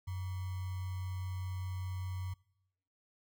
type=tone with sample-and-hold; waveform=sine; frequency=92.5 Hz; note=F#2; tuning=in tune; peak=-36 dBFS; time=0.07-2.34 s; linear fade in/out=10 ms; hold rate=1050 Hz; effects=noise-tail reverb RT60 0.9 s tail -24 dB re dry